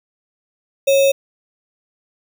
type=tone with sample-and-hold; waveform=sine; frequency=549 Hz; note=C#5; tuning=17 cents flat; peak=-10 dBFS; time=0.87-1.12 s; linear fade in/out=10 ms; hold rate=3150 Hz; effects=none